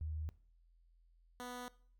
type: tone pair in turn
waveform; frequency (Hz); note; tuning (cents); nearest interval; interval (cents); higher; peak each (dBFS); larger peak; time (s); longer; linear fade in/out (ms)
sine / 10% pulse; 77.78 / 246.9; D#2 / B3; 0 / 0; octave + minor sixth; 2000; second; -38 / -36; second; 0.01-0.29 / 1.4-1.68; neither; 0
effects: noise-tail reverb RT60 0.5 s tail -20 dB re dry + added 42 Hz sine -65 dBFS peak until 1.99 s